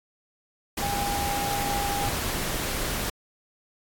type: tone in noise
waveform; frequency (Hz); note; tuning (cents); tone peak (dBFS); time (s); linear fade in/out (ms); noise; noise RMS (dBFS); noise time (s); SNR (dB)
sine; 807; G#5; -50; -28; 0.82-2.09; 5; pink; -29; 0.77-3.1; -2
effects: AAC 64 kbps